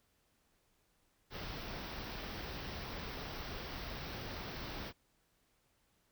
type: band-stop noise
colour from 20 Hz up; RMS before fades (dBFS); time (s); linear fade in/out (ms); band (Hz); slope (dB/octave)
pink; -44; 1.3-4.93; 50; 5700 to 15000; 96
effects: pink hiss -75 dBFS RMS until 6.11 s